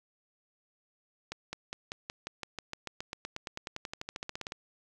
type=accelerating click train; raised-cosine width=0.2 ms; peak=-20 dBFS; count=29; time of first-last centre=1.32-4.521 s; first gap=210 ms; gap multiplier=0.95; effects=none